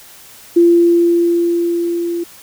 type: tone with level ramp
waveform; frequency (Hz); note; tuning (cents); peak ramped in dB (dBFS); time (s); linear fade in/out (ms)
sine; 342.6; F4; -33; -5 to -17; 0.56-2.24; 10
effects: white hiss -40 dBFS RMS until 2.42 s